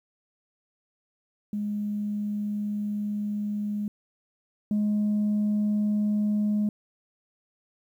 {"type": "tone pair in turn", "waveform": "sine", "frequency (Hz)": [207.7, 209.3], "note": ["G#3", "G#3"], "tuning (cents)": [0, 14], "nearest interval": "unison", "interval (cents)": 14, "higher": "second", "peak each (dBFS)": [-26, -20], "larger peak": "second", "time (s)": [[1.53, 3.88], [4.71, 6.69]], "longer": "first", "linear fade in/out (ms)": 2, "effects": ["tanh soft clip ceiling -20 dBFS", "10-bit"]}